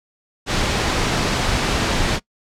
pink noise, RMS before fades -19 dBFS, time 0.46-2.2 s, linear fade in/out 50 ms, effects noise-tail reverb RT60 0.1 s tail -23 dB re dry + low-pass 6000 Hz 12 dB/octave

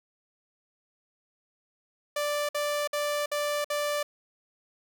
sawtooth tone bursts, 587.3 Hz, D5, in tune, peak -23 dBFS, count 5, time 2.16-4.03 s, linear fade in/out 5 ms, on 330 ms, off 55 ms, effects none

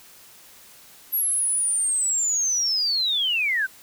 sine linear sweep, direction down, 11620 to 1480 Hz, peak -20 dBFS, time 1.12-3.67 s, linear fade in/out 20 ms, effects white hiss -49 dBFS RMS until 3.82 s

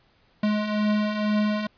square beating tone pair, 209.1 / 211.2 Hz, G#3 / G#3, +12 / +29 cents, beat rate 2.1 Hz, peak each -30 / -23 dBFS, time 0.43-1.67 s, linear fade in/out 5 ms, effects pink hiss -62 dBFS RMS until 1.77 s + resampled to 11025 Hz

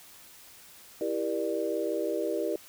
sine chord, E half-diminished seventh, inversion none, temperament just, 329.6 / 395.6 / 474.7 / 593.3 Hz, E4 / G4 / Bb4 / D5, 0 / +16 / +31 / +18 cents, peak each -33 dBFS, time 1.01-2.56 s, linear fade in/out 2 ms, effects white hiss -52 dBFS RMS until 2.68 s

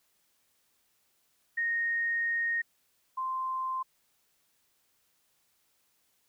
sine tone pair in turn, 1858 / 1042.8 Hz, A#6 / C6, -6 / -6 cents, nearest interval minor seventh, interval 1000 cents, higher first, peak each -27 / -30 dBFS, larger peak first, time 1.57-2.62 / 3.17-3.83 s, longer first, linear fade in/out 10 ms, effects white hiss -72 dBFS RMS until 6.28 s

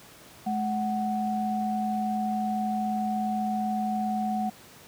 sine tone pair together, 213.6 / 743 Hz, G#3 / F#5, +49 / +7 cents, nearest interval octave + minor seventh, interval 2158 cents, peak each -28 dBFS, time 0.46-4.5 s, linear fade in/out 10 ms, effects pink hiss -50 dBFS RMS until 4.87 s + high-pass 100 Hz 12 dB/octave

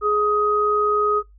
sine tone pair together, 418.8 / 1255 Hz, G#4 / D#6, +15 / +15 cents, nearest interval octave + perfect fifth, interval 1900 cents, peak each -20 / -18 dBFS, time 0.01-1.23 s, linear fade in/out 50 ms, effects noise-tail reverb RT60 0.2 s tail -25 dB re dry + added 50 Hz sine -46 dBFS peak until 1.38 s

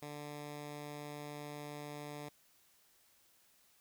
10% pulse tone, 147.2 Hz, D3, 4 cents sharp, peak -36 dBFS, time 0.02-2.29 s, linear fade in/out 5 ms, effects white hiss -69 dBFS RMS until 3.8 s

